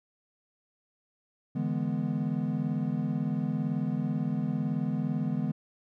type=chord; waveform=triangle; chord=E dominant seventh; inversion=third; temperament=equal; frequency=146.83 / 164.81 / 207.7 / 246.9 Hz; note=D3 / E3 / G#3 / B3; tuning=0 / 0 / 0 / 0 cents; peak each=-31 dBFS; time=1.55-5.52 s; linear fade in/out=10 ms; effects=none